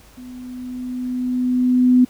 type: tone with level ramp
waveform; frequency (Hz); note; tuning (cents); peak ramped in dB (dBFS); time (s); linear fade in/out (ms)
sine; 250.8; B3; +27; -34 to -8; 0.17-2.05; 10
effects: added 50 Hz sine -49 dBFS peak until 2.09 s + pink hiss -49 dBFS RMS until 2.09 s